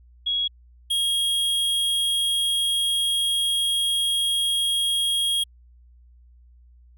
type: tone pair in turn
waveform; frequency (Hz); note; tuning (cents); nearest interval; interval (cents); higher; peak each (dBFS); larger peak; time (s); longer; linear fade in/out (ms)
sine / square; 3322 / 3271; G#7 / G#7; 0 / -27; unison; 27; first; -21; neither; 0.26-0.48 / 0.9-5.44; second; 10
effects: added 60 Hz sine -49 dBFS peak until 6.97 s